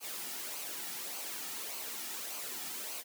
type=noise with flanger; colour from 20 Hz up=white; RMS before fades=-41 dBFS; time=0-3.04 s; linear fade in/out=50 ms; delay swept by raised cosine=0.55 to 1.95 ms; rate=1.7 Hz; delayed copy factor=-0.5; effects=high-pass 200 Hz 12 dB/octave

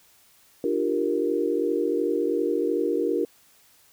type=chord; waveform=sine; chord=G minor seventh; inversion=second; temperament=equal with one note detuned; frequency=299.1 / 349.2 / 392 / 466.2 Hz; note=D4 / F4 / G4 / Bb4; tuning=+32 / 0 / 0 / 0 cents; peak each=-28 / -27 / -28 / -26 dBFS; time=0.64-3.25 s; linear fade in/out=2 ms; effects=white hiss -58 dBFS RMS until 3.92 s

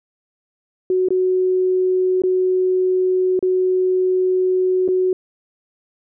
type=tone with dropouts; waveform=sine; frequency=370 Hz; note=F#4; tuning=in tune; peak=-14 dBFS; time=0.9-5.13 s; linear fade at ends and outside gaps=2 ms; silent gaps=1.086-1.105 / 2.22-2.236 / 3.392-3.426 / 4.879-4.886 s; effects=none

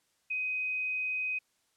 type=tone; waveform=sine; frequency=2512 Hz; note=D#7; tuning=16 cents sharp; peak=-30 dBFS; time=0.3-1.39 s; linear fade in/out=10 ms; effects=white hiss -73 dBFS RMS until 1.76 s + low-pass 10000 Hz 12 dB/octave

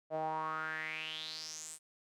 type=tone with band-pass filter sweep; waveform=sawtooth; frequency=157.2 Hz; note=D#3; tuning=18 cents sharp; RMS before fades=-40 dBFS; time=0.1-1.79 s; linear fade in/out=50 ms; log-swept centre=620 to 8900 Hz; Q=6.3; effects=none

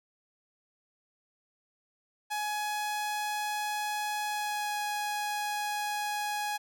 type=tone with pitch glide; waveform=sawtooth; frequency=840 to 832.8 Hz; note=G#5 to G#5; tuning=+19 to +5 cents; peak=-27 dBFS; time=2.3-6.58 s; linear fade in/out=20 ms; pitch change=-14 cents; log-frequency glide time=4.26-4.78 s; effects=none

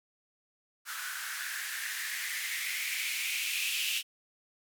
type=noise with band-pass filter sweep; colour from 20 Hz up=violet; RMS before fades=-35 dBFS; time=0.85-4.03 s; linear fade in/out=50 ms; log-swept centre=1400 to 2800 Hz; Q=5.4; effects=none

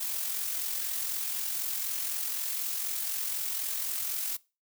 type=noise with amplitude modulation; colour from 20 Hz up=blue; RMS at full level=-31 dBFS; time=0-4.37 s; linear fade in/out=10 ms; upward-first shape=sine; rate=44 Hz; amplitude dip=40%; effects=noise-tail reverb RT60 0.3 s tail -22 dB re dry

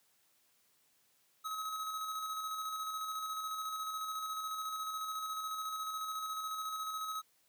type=tone with tremolo; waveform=square; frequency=1278 Hz; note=D#6; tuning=46 cents sharp; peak=-37 dBFS; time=1.44-7.22 s; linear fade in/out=20 ms; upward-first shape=square; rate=14 Hz; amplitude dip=30%; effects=white hiss -72 dBFS RMS until 7.48 s + high-pass 80 Hz 12 dB/octave

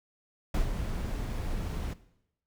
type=noise with ADSR envelope; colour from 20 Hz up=brown; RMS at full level=-26 dBFS; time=0.54-1.94 s; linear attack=4 ms; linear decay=120 ms; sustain=-7 dB; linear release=14 ms; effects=noise-tail reverb RT60 0.8 s tail -17 dB re dry

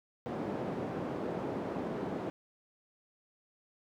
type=band-pass noise; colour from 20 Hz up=white; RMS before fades=-37 dBFS; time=0.26-2.3 s; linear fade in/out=0 ms; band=160 to 450 Hz; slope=12 dB/octave; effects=none

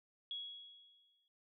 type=tone with exponential decay; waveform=sine; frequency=3335 Hz; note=G#7; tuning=7 cents sharp; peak=-39 dBFS; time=0.31-1.28 s; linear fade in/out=1 ms; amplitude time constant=210 ms; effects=noise-tail reverb RT60 0.2 s tail -25 dB re dry

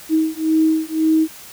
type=beating tone pair; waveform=sine; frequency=316.2 / 318.1 Hz; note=D#4 / D#4; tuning=+28 / +38 cents; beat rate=1.9 Hz; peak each=-17 dBFS; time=0.09-1.28 s; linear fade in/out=50 ms; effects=white hiss -39 dBFS RMS until 1.52 s

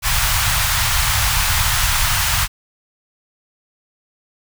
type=band-stop noise; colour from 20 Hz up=pink; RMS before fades=-17 dBFS; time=0.02-2.48 s; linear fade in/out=50 ms; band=120 to 900 Hz; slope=24 dB/octave; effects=none

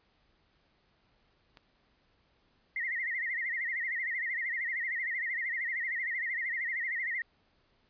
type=click; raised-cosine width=0.2 ms; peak=-34 dBFS; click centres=1.572 s
type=tone with vibrato; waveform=sine; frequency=1975.5 Hz; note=B6; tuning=in tune; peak=-31 dBFS; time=2.76-7.22 s; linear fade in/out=2 ms; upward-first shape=sine; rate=13 Hz; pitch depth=130 cents each way
effects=pink hiss -70 dBFS RMS until 7.89 s + resampled to 11025 Hz

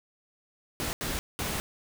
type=noise bursts at uneven times; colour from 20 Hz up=pink; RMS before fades=-32 dBFS; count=3; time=0.8-0.93 / 1.01-1.19 / 1.39-1.6 s; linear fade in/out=0 ms; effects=none

